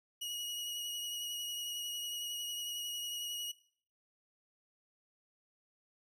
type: tone with vibrato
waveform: sawtooth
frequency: 2900 Hz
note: F#7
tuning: 35 cents flat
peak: -35 dBFS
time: 0.21-3.52 s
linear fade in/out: 10 ms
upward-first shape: triangle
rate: 11 Hz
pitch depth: 20 cents each way
effects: noise-tail reverb RT60 0.5 s tail -19 dB re dry

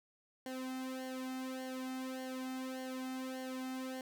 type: tone with flanger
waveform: sawtooth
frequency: 259.2 Hz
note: C4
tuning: 16 cents flat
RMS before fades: -42 dBFS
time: 0.46-4.01 s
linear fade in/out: 2 ms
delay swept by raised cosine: 0.8 to 1.8 ms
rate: 1.7 Hz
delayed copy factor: -0.95
effects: none

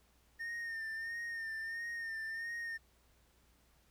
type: tone with vibrato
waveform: triangle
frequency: 1824 Hz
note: A#6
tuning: 38 cents flat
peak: -37 dBFS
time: 0.39-2.78 s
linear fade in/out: 20 ms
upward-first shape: sine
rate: 1.5 Hz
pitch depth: 41 cents each way
effects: added 60 Hz sine -70 dBFS peak until 3.9 s + pink hiss -71 dBFS RMS until 3.9 s

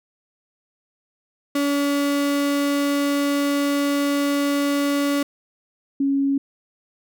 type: tone pair in turn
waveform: 35% pulse / sine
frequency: 284.4 / 276.3 Hz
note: C#4 / C#4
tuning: +45 / -6 cents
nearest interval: minor second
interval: 51 cents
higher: first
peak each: -17 dBFS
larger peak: neither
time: 1.55-5.23 / 6-6.38 s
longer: first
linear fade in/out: 5 ms
effects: none

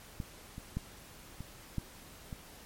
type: clicks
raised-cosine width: 5 ms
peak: -24 / -30 / -21 / -29 / -21 / -28 dBFS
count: 6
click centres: 0.202 / 0.581 / 0.77 / 1.406 / 1.783 / 2.328 s
effects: pink hiss -53 dBFS RMS until 2.65 s + MP3 64 kbps

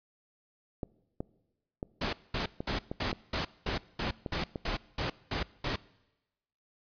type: clicks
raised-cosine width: 2 ms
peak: -21 dBFS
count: 9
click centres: 0.832 / 1.205 / 1.829 / 2.605 / 2.915 / 3.129 / 3.689 / 4.262 / 4.558 s
type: noise bursts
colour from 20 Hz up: pink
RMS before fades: -32 dBFS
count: 12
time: 2.01-5.76 s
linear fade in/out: 5 ms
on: 120 ms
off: 210 ms
effects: noise-tail reverb RT60 1.0 s tail -22 dB re dry + resampled to 11025 Hz

